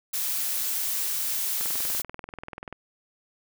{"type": "noise", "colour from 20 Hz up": "blue", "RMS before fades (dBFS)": -28, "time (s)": [0.13, 2.02], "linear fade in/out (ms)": 10}
{"type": "click train", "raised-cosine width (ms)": 0.5, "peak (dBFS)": -22, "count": 24, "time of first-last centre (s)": [1.61, 2.727], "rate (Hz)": 20.6}
{"effects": []}